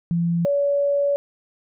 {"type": "tone pair in turn", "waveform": "sine", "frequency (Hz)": [170, 567.9], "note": ["F3", "C#5"], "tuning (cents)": [-46, 42], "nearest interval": "octave + major sixth", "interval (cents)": 2088, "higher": "second", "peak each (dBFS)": [-18, -17], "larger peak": "second", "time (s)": [[0.11, 0.45], [0.45, 1.16]], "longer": "second", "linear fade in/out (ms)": 0, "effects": []}